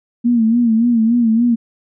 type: tone with vibrato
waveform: sine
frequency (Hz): 231.3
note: A#3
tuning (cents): -13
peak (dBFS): -10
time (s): 0.24-1.56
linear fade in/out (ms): 20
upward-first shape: sine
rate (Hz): 3.5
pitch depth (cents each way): 83
effects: none